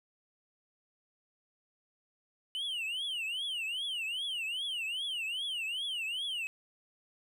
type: tone with vibrato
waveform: triangle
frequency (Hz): 2957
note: F#7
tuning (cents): -2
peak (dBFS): -32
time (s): 2.55-6.47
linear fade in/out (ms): 0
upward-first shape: triangle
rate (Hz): 2.5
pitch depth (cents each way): 270
effects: none